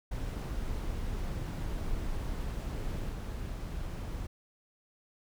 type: noise with level steps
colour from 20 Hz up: brown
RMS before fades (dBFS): -35 / -37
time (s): 0.11-4.27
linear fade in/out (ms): 10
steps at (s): 3.09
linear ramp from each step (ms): 5
effects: none